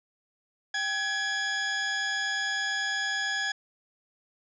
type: tone pair together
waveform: sawtooth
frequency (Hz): 786 / 1680.9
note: G5 / G#6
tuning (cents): +4 / +20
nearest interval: octave + minor second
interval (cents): 1316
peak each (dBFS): -33 / -24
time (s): 0.74-3.52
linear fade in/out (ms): 5
effects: resampled to 16000 Hz